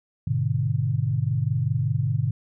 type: chord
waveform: sine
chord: G# diminished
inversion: none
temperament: just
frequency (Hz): 103.83 / 124.59 / 149.51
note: G#2 / B2 / D3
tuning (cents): 0 / +16 / +31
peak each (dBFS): -26 / -24 / -26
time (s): 0.27-2.31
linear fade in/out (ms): 5
effects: none